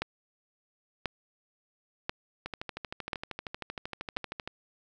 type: two click trains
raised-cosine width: 0.3 ms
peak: -14 / -20 dBFS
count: 5 / 27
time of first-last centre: 0.02-4.169 / 2.46-4.476 s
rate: 0.964 / 12.9 Hz
effects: none